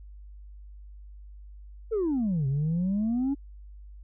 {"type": "exponential two-way sweep", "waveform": "sine", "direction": "down then up", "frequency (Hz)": [466.2, 132.2, 286.1], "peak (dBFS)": -22, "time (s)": [1.91, 3.35], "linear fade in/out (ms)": 20, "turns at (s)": 2.47, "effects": ["tanh soft clip ceiling -22 dBFS", "added 50 Hz sine -43 dBFS peak until 4.03 s"]}